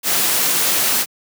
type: noise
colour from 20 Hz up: white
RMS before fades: -17 dBFS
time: 0.03-1.06 s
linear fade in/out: 50 ms
effects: high-pass 150 Hz 12 dB/octave